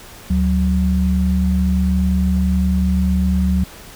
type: tone pair together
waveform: sine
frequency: 73.42 / 185 Hz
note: D2 / F#3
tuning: 0 / 0 cents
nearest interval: octave + major third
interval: 1600 cents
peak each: -16 dBFS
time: 0.3-3.64 s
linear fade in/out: 5 ms
effects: pink hiss -39 dBFS RMS until 3.95 s